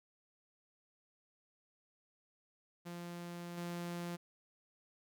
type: tone with level steps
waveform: sawtooth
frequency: 173.3 Hz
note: F3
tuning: 13 cents flat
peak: -40 / -36 dBFS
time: 2.85-4.17 s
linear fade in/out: 20 ms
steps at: 3.57 s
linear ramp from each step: 10 ms
effects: none